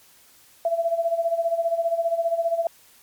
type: tone with tremolo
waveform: sine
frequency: 670 Hz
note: E5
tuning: 28 cents sharp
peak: -17 dBFS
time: 0.65-2.67 s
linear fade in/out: 2 ms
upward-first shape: sine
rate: 15 Hz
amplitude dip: 75%
effects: white hiss -54 dBFS RMS until 3.02 s + MP3 96 kbps